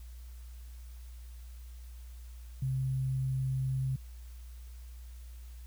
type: tone with sample-and-hold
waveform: sine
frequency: 131.7 Hz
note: C3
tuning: 12 cents sharp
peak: -29 dBFS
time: 2.62-3.96 s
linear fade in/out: 5 ms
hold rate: 11025 Hz
effects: added 60 Hz sine -44 dBFS peak until 5.66 s + white hiss -62 dBFS RMS until 5.66 s